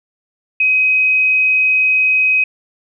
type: tone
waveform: sine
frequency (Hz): 2526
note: D#7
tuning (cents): +26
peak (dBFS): -10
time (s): 0.6-2.44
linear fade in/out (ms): 5
effects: none